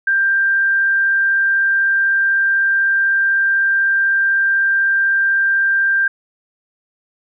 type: tone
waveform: sine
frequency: 1584 Hz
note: G6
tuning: 18 cents sharp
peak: -12 dBFS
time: 0.07-6.08 s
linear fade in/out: 5 ms
effects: none